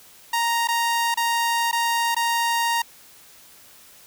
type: tone with dropouts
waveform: sawtooth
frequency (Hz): 932.3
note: A#5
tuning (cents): 0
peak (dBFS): -16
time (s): 0.33-2.82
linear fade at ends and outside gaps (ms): 5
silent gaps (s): 0.674-0.685 / 1.143-1.172 / 1.714-1.727 / 2.147-2.164
effects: white hiss -49 dBFS RMS until 4.06 s